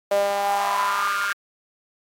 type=tone with high-pass filter sweep; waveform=sawtooth; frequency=200.7 Hz; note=G3; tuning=41 cents sharp; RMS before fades=-23 dBFS; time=0.11-1.33 s; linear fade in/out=5 ms; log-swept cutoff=580 to 1500 Hz; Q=6.4; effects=AAC 48 kbps